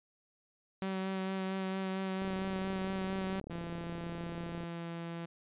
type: tone with vibrato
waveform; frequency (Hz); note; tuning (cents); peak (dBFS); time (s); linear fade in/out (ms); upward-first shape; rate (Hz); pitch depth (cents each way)
sawtooth; 190.3; F#3; +49; -30; 0.82-3.4; 0; sine; 4.4; 15
type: click train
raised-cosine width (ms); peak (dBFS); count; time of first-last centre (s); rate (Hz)
2; -32; 86; 2.22-4.635; 35.2
type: tone with pitch glide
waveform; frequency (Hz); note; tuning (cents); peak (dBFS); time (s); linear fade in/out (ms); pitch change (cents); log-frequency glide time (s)
sawtooth; 170 to 168.63; F3 to E3; -46 to +40; -35; 3.5-5.26; 10; -14; 4.62-4.9
effects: resampled to 8000 Hz